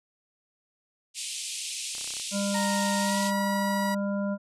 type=band-pass noise; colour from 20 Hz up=white; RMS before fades=-35 dBFS; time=1.14-3.32 s; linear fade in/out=50 ms; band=2400 to 9600 Hz; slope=48 dB/octave
type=clicks; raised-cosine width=0.5 ms; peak=-32 dBFS; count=9; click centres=1.951 / 1.982 / 2.012 / 2.044 / 2.076 / 2.106 / 2.138 / 2.168 / 2.198 s
type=harmonic tone; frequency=200 Hz; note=G3; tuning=35 cents sharp; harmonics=1 / 3 / 5 / 7; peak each=-27 / -32 / -42 / -41 dBFS; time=2.31-4.38 s; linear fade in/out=50 ms
type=tone with pitch glide; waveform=30% pulse; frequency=932.3 to 966.3 Hz; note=A#5 to B5; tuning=0 to -38 cents; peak=-26 dBFS; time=2.54-3.95 s; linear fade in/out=10 ms; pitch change=+62 cents; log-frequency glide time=3-3.18 s
effects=resampled to 32000 Hz